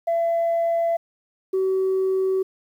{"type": "tone pair in turn", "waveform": "sine", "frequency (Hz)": [673, 379.5], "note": ["E5", "F#4"], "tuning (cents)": [36, 44], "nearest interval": "minor seventh", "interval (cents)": 992, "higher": "first", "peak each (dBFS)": -17, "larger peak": "neither", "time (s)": [[0.07, 0.97], [1.53, 2.43]], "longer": "neither", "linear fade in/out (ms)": 10, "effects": ["tanh soft clip ceiling -16 dBFS", "9-bit"]}